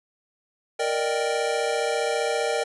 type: chord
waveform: square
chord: Eb major seventh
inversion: second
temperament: equal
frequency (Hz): 466.2 / 587.3 / 622.3 / 784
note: Bb4 / D5 / Eb5 / G5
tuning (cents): 0 / 0 / 0 / 0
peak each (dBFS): -27 / -30 / -31 / -30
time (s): 0.79-2.64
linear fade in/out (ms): 10
effects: resampled to 24000 Hz